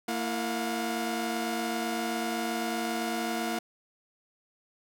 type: tone cluster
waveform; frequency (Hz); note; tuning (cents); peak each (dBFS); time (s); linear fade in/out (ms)
sawtooth; 228.9 / 334.6 / 717; A#3 / E4 / F5; -31 / +26 / +45; -29 / -31 / -30; 0.08-3.59; 5
effects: none